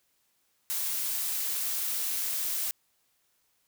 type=noise; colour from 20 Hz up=blue; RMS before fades=-31 dBFS; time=0.7-2.71 s; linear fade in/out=0 ms; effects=white hiss -72 dBFS RMS until 3.67 s